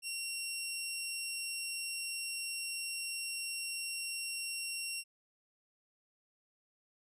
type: tone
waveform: 15% pulse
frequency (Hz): 2743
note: F7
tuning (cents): -32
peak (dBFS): -30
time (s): 0.02-5.04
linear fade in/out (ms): 50
effects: resampled to 32000 Hz